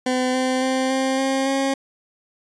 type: tone with pitch steps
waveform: 20% pulse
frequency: 254.5 / 257.8 / 261.1 / 264.4 / 267.8 / 271.2 Hz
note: C4 / C4 / C4 / C4 / C4 / C#4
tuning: -48 / -26 / -3 / +18 / +40 / -38 cents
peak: -14 dBFS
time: 0.06-1.74 s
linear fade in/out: 5 ms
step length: 280 ms
effects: resampled to 22050 Hz